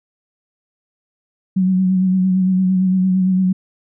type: tone with vibrato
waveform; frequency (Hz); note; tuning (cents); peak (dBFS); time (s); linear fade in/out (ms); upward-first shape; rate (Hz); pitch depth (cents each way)
sine; 186.4; F#3; +13; -12; 1.56-3.53; 10; sine; 8.8; 31
effects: none